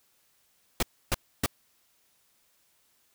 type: noise bursts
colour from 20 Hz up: pink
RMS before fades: -25 dBFS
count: 3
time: 0.8-1.461 s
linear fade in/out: 2 ms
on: 27 ms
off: 290 ms
effects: white hiss -68 dBFS RMS until 3.14 s